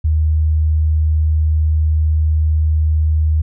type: tone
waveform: sine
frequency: 77.78 Hz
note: D#2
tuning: in tune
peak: -11 dBFS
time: 0.04-3.42 s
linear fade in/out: 10 ms
effects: none